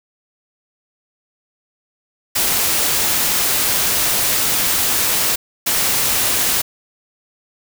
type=noise bursts at uneven times; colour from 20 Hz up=white; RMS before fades=-17 dBFS; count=2; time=2.35-5.36 / 5.66-6.62 s; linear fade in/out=10 ms; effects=none